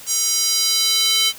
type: tone with high-pass filter sweep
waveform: square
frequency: 440 Hz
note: A4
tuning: in tune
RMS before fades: -18 dBFS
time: 0.06-1.33 s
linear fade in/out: 50 ms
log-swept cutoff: 6400 to 3300 Hz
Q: 2.6
effects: white hiss -39 dBFS RMS until 1.38 s